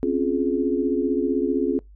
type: chord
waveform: sine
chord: Db major seventh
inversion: third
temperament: equal with one note detuned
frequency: 261.6 / 277.2 / 349.2 / 421.8 Hz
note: C4 / Db4 / F4 / Ab4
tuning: 0 / 0 / 0 / +27 cents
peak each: -25 dBFS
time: 0.03-1.79 s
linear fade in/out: 0 ms
effects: noise-tail reverb RT60 0.2 s tail -26 dB re dry + added 50 Hz sine -44 dBFS peak until 1.95 s